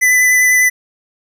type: tone with vibrato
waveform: square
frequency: 2000 Hz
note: B6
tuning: 21 cents sharp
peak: -9 dBFS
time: 0.01-0.7 s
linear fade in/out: 20 ms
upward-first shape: triangle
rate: 10 Hz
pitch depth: 16 cents each way
effects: none